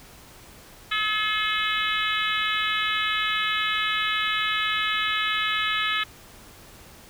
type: harmonic tone with a mistuned harmonic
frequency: 427.7 Hz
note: A4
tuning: 49 cents flat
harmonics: 3 / 4 / 5 / 6 / 7 / 8 / 9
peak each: -28 / -29 / -30 / -31 / -31 / -32 / -33 dBFS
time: 0.91-6.04 s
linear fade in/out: 10 ms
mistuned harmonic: 7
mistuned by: +22 cents
effects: pink hiss -48 dBFS RMS until 7.09 s